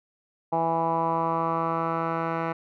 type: tone with low-pass filter sweep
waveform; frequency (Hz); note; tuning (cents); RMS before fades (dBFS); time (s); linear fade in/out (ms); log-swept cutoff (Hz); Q
10% pulse; 164.81; E3; 0; -26; 0.52-2.53; 10; 850 to 1600; 4.6
effects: none